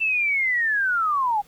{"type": "linear sweep", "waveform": "sine", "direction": "down", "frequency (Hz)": [2681, 793], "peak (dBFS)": -19, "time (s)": [0, 1.42], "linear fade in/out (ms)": 20, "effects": ["pink hiss -55 dBFS RMS until 1.47 s"]}